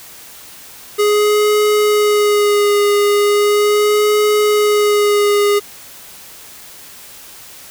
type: tone with vibrato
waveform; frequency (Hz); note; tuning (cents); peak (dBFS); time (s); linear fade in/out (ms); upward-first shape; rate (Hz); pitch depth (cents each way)
square; 415.3; G#4; 0; -11; 0.98-5.6; 20; sine; 0.38; 22
effects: white hiss -37 dBFS RMS until 7.7 s